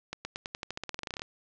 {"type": "accelerating click train", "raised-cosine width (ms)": 0.2, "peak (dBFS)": -18, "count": 19, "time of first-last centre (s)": [0.13, 1.219], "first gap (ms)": 120, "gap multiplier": 0.91, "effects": ["low-pass 7000 Hz 12 dB/octave"]}